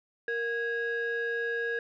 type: tone pair together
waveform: sine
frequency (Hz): 466.2 / 1649.4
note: A#4 / G#6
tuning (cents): 0 / -12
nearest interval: octave + minor seventh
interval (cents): 2188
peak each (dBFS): -30 / -29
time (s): 0.28-1.79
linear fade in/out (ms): 2
effects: tanh soft clip ceiling -25 dBFS